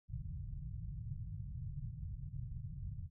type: low-pass noise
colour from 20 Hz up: white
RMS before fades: -44 dBFS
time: 0.08-3.1 s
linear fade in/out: 50 ms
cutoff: 150 Hz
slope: 48 dB/octave
effects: none